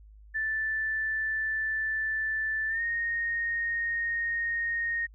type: tone with pitch glide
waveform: sine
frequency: 1760 to 1857.1 Hz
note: A6 to A#6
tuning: 0 to -7 cents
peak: -27 dBFS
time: 0.34-5.07 s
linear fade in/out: 20 ms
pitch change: +93 cents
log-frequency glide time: 2.68-2.82 s
effects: added 52 Hz sine -49 dBFS peak until 5.14 s